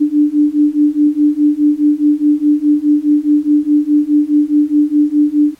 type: beating tone pair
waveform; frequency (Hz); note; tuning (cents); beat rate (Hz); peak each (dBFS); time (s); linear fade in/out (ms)
sine; 293.7 / 298.5; D4 / D4; 0 / +28; 4.8; -12 / -11; 0-5.55; 20
effects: pink hiss -50 dBFS RMS until 5.59 s + MP3 64 kbps

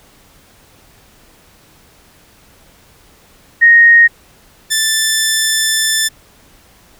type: tone pair in turn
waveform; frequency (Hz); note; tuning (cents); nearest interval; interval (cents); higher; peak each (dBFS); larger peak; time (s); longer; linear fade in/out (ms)
sine / 10% pulse; 1864.7 / 1762.6; A#6 / A6; 0 / +3; minor second; 97; first; -3; neither; 3.61-4.08 / 4.7-6.09; second; 20
effects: pink hiss -47 dBFS RMS until 6.99 s

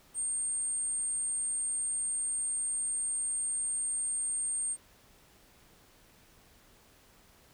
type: tone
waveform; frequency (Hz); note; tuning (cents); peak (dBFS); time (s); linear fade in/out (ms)
sine; 8630; C#9; -47; -30; 0.14-4.77; 50
effects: pink hiss -61 dBFS RMS until 7.53 s

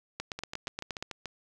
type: two click trains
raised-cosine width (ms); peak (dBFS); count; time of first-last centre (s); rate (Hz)
0.2; -20 / -17; 7 / 8; 0.39-1.257 / 0.2-1.025; 6.92 / 8.48
effects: none

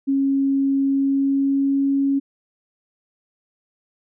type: tone with pitch glide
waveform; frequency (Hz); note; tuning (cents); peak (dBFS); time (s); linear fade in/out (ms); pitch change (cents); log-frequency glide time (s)
sine; 273.7 to 276.1; C#4 to C#4; -22 to -7; -16; 0.07-2.2; 20; +15; 0.86-1.87
effects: none

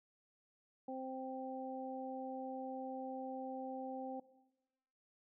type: harmonic tone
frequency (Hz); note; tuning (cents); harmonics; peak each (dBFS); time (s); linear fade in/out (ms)
261.6; C4; 0; 1 / 2 / 3; -45 / -46 / -46; 0.88-4.2; 5
effects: noise-tail reverb RT60 1.0 s tail -18 dB re dry

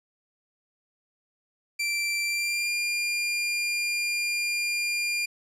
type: tone with pitch glide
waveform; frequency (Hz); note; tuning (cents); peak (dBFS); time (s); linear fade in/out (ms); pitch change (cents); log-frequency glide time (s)
sawtooth; 2349 to 2400; D7 to D7; 0 to +37; -22; 1.79-5.26; 10; +37; 2.24-2.7
effects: low-pass 11000 Hz 12 dB/octave

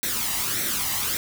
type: noise with flanger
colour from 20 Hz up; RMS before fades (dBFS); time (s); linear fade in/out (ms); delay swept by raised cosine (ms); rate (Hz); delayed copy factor
white; -26; 0.03-1.17; 0; 0.5 to 1.04; 1.7; +0.6
effects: none

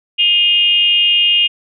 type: tone with frequency modulation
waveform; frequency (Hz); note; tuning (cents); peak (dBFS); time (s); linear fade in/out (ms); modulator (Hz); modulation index
sine; 2835; F7; +25; -9; 0.18-1.48; 20; 361; 0.65
effects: none

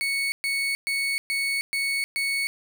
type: tone bursts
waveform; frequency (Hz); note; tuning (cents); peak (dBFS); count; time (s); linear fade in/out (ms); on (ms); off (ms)
35% pulse; 2217; C#7; 0; -22; 6; 0.01-2.47; 0; 310; 120
effects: none

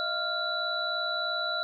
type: tone cluster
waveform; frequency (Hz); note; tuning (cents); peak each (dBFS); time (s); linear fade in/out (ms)
sine; 624 / 687 / 1392 / 3957; D#5 / F5 / F6 / B7; +5 / -29 / -6 / +3; -37 / -37 / -31 / -32; 0-1.63; 0
effects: none

